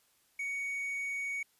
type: tone with quantisation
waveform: triangle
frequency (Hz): 2237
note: C#7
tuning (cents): +15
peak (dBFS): -32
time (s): 0.39-1.43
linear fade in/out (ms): 5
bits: 10
effects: white hiss -70 dBFS RMS until 1.59 s + resampled to 32000 Hz